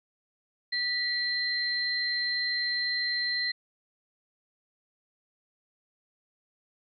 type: tone pair together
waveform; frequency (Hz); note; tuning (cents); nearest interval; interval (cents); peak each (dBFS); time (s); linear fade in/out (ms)
sine; 1950 / 4126; B6 / C8; -23 / -25; octave + minor second; 1298; -30 / -29; 0.72-3.52; 10
effects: none